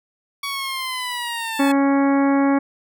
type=linear sweep; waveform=15% pulse; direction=down; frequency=1129 to 856 Hz; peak=-18 dBFS; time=0.43-1.72 s; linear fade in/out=5 ms
type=harmonic tone; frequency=277.2 Hz; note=C#4; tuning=in tune; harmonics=1 / 2 / 3 / 4 / 5 / 6 / 7 / 8; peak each=-15 / -24 / -25 / -28 / -33 / -33 / -36 / -35 dBFS; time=1.59-2.59 s; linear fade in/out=10 ms
effects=none